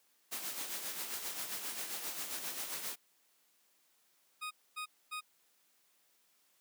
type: noise with tremolo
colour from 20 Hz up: white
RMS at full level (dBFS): -39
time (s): 0.31-2.96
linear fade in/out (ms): 20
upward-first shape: sine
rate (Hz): 7.5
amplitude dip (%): 50
type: tone bursts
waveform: 20% pulse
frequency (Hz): 1244.5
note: D#6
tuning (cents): 0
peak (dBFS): -34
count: 3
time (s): 4.41-5.21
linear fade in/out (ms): 20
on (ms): 100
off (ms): 250
effects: white hiss -72 dBFS RMS until 6.6 s + high-pass 200 Hz 12 dB/octave